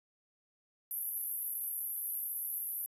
white band-pass noise, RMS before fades -38 dBFS, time 0.91-2.86 s, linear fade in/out 0 ms, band 11000 to 13000 Hz, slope 96 dB/octave, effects resampled to 32000 Hz

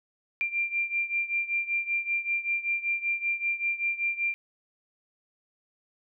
sine beating tone pair, 2375 / 2380.2 Hz, D7 / D7, +19 / +23 cents, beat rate 5.2 Hz, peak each -28 / -31 dBFS, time 0.41-4.34 s, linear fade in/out 0 ms, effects none

